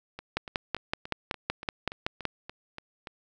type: two click trains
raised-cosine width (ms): 0.3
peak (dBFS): -11 / -23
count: 11 / 11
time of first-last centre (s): 0.37-2.253 / 0.19-3.072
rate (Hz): 5.31 / 3.47
effects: none